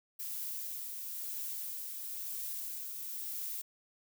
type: noise with tremolo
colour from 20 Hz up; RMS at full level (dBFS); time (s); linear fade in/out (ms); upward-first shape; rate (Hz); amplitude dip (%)
violet; -39; 0.19-3.62; 10; triangle; 1; 35
effects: none